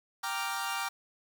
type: chord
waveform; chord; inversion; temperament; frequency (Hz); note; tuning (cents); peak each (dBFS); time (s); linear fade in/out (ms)
sawtooth; G minor seventh; none; equal; 784 / 932.3 / 1174.7 / 1396.9; G5 / Bb5 / D6 / F6; 0 / 0 / 0 / 0; -34; 0.23-0.89; 10
effects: 9-bit